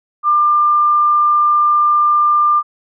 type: tone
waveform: sine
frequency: 1195 Hz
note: D6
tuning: 30 cents sharp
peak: -9 dBFS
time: 0.23-2.63 s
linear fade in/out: 50 ms
effects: none